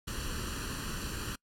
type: noise with comb filter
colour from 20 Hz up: pink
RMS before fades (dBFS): -37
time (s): 0.07-1.36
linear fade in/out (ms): 10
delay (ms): 0.69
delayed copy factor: +0.75
effects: noise-tail reverb RT60 0.1 s tail -26 dB re dry + low-pass 12000 Hz 12 dB/octave